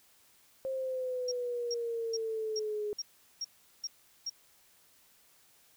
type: exponential sweep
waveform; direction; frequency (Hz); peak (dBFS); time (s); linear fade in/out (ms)
sine; down; 533 to 415.3; -32; 0.65-2.93; 0
type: tone bursts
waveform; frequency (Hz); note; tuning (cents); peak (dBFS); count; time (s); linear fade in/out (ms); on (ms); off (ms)
sine; 5588; F8; 0; -33; 8; 1.28-4.298; 5; 36; 390
effects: white hiss -64 dBFS RMS until 5.76 s